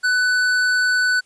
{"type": "tone with hard clipping", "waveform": "sine", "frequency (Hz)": 1495, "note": "F#6", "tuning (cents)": 17, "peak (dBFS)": -17, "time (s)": [0.03, 1.21], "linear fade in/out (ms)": 20, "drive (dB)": 11, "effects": ["white hiss -58 dBFS RMS until 1.25 s", "resampled to 22050 Hz"]}